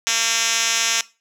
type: tone with band-pass filter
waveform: 5% pulse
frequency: 228.3 Hz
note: A#3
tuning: 36 cents flat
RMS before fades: -20 dBFS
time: 0.07-1.01 s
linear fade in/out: 0 ms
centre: 5000 Hz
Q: 3
effects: noise-tail reverb RT60 0.3 s tail -19 dB re dry